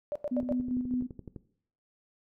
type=tone bursts; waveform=sine; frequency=587.3 Hz; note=D5; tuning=in tune; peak=-29 dBFS; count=4; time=0.12-0.524 s; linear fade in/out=0 ms; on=35 ms; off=88 ms
type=tone with tremolo; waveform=sine; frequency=250 Hz; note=B3; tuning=21 cents sharp; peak=-27 dBFS; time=0.31-1.07 s; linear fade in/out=10 ms; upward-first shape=square; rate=5 Hz; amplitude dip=50%
type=click train; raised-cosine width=3 ms; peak=-29 dBFS; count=12; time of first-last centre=0.43-1.362 s; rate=11.8 Hz
effects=noise-tail reverb RT60 0.6 s tail -17 dB re dry